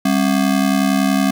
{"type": "ring-modulated tone", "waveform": "square", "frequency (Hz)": 233.1, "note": "A#3", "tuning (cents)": 0, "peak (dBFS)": -11, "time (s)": [0.05, 1.31], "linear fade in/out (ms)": 5, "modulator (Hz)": 35.4, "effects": []}